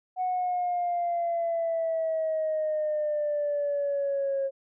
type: exponential sweep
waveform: sine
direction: down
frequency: 740 to 542 Hz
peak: -24 dBFS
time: 0.16-4.51 s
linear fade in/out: 50 ms
effects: tanh soft clip ceiling -21 dBFS